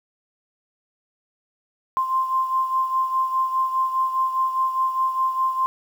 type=beating tone pair; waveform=sine; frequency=1046.5 / 1051.4 Hz; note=C6 / C6; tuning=0 / +8 cents; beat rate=4.9 Hz; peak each=-20 / -27 dBFS; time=1.97-5.66 s; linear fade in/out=0 ms; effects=8-bit